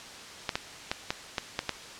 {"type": "clicks", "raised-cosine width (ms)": 0.2, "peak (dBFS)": -10, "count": 7, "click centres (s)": [0.492, 0.555, 0.915, 1.105, 1.382, 1.591, 1.693], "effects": ["white hiss -44 dBFS RMS until 1.99 s", "low-pass 6000 Hz 12 dB/octave"]}